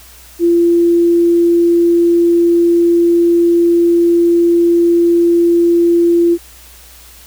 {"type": "tone", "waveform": "sine", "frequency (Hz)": 342, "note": "F4", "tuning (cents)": -36, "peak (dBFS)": -7, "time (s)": [0.39, 6.38], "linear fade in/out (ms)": 50, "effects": ["added 60 Hz sine -42 dBFS peak until 7.26 s", "white hiss -40 dBFS RMS until 7.26 s"]}